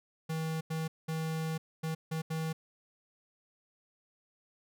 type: tone bursts at uneven times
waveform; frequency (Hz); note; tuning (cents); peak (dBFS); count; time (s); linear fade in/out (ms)
square; 160; D#3; +49; -33; 6; 0.29-0.61 / 0.7-0.88 / 1.08-1.58 / 1.83-1.95 / 2.11-2.22 / 2.3-2.53; 10
effects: none